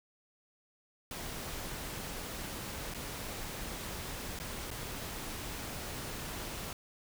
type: noise with dropouts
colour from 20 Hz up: pink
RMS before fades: -41 dBFS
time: 1.11-6.73 s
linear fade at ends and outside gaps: 2 ms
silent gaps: 2.939-2.945 / 4.39-4.399 / 4.706-4.712 s
effects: none